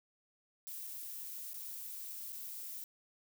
violet noise with dropouts, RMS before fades -45 dBFS, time 0.67-2.84 s, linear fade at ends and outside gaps 0 ms, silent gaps 0.869-0.873 / 1.533-1.542 / 2.322-2.329 s, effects none

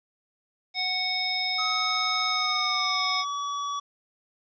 harmonic tone, 740 Hz, F#5, in tune, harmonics 1 / 3 / 5 / 7, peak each -34 / -30 / -31 / -29 dBFS, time 0.74-3.25 s, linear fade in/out 50 ms
square tone with pitch glide, 1272 to 1139.8 Hz, D#6 to C#6, +38 to +48 cents, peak -29 dBFS, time 1.58-3.8 s, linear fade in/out 10 ms, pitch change -190 cents, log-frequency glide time 2.29-3.06 s
effects resampled to 16000 Hz + 10-bit

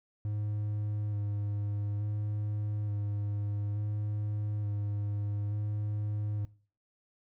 triangle tone with vibrato, 103.83 Hz, G#2, in tune, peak -29 dBFS, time 0.25-6.45 s, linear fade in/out 0 ms, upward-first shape square, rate 0.57 Hz, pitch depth 16 cents each way, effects noise-tail reverb RT60 0.4 s tail -19 dB re dry

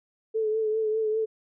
sine tone with vibrato, 436.1 Hz, A4, 15 cents flat, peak -23 dBFS, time 0.34-1.26 s, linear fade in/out 20 ms, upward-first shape triangle, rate 5 Hz, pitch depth 41 cents each way, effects none

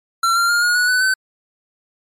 square tone with pitch steps, 1357 / 1383.9 / 1411.4 / 1439.4 / 1467.9 / 1497 / 1526.7 Hz, E6 / F6 / F6 / F#6 / F#6 / F#6 / G6, +50 / -16 / +18 / -48 / -14 / +20 / -46 cents, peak -14 dBFS, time 0.23-1.14 s, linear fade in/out 5 ms, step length 130 ms, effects low-pass 12000 Hz 12 dB/octave + MP3 96 kbps

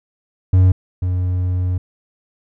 triangle tone pair in turn, 92.5 / 90.75 Hz, F#2 / F#2, 0 / -33 cents, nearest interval unison, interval 33 cents, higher first, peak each -6 / -14 dBFS, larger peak first, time 0.53-0.72 / 1.02-1.78 s, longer second, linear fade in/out 5 ms, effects none

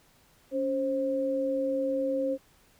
sine tone pair together, 279.3 / 530 Hz, C#4 / C5, +13 / +22 cents, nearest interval major seventh, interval 1109 cents, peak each -31 / -27 dBFS, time 0.51-2.38 s, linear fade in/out 50 ms, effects pink hiss -62 dBFS RMS until 2.79 s

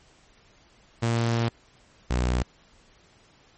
sawtooth tone pair in turn, 116.2 / 61.41 Hz, A#2 / B1, -5 / -9 cents, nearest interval major seventh, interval 1104 cents, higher first, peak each -18 dBFS, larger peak neither, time 1.02-1.49 / 2.1-2.43 s, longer first, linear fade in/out 10 ms, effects pink hiss -58 dBFS RMS until 3.57 s + MP3 32 kbps

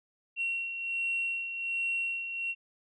sine beating tone pair, 2733 / 2734.3 Hz, F7 / F7, -38 / -37 cents, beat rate 1.3 Hz, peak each -38 / -30 dBFS, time 0.36-2.55 s, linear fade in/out 50 ms, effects tanh soft clip ceiling -23 dBFS

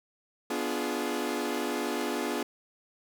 sawtooth chord, B diminished seventh, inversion none, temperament equal with one note detuned, 246.9 / 293.7 / 349.2 / 419.9 Hz, B3 / D4 / F4 / Ab4, 0 / 0 / 0 / +19 cents, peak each -31 dBFS, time 0.5-2.43 s, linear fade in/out 5 ms, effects none

